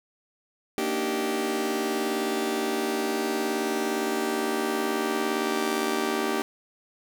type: chord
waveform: sawtooth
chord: Eb major seventh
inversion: second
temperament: just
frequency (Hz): 233.3 / 291.7 / 311.1 / 388.9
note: Bb3 / D4 / Eb4 / G4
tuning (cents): +2 / -12 / 0 / -14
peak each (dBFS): -28 / -29 / -29 / -24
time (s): 0.78-6.42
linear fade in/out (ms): 0
effects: none